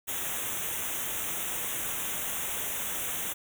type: band-stop noise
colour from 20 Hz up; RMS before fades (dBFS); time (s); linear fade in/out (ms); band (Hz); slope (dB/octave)
white; -33; 0.07-3.34; 20; 3700 to 5900; 96
effects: none